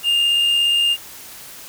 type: tone with amplitude modulation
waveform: triangle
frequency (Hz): 2814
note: F7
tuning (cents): +12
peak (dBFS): -11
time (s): 0.03-0.97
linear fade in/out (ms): 50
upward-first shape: sine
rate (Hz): 77.1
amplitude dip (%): 30
effects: white hiss -38 dBFS RMS until 1.68 s